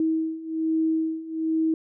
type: beating tone pair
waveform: sine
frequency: 319.6 / 320.8 Hz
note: D#4 / E4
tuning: +47 / -47 cents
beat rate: 1.2 Hz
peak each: -27 / -24 dBFS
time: 0-1.74 s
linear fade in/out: 2 ms
effects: none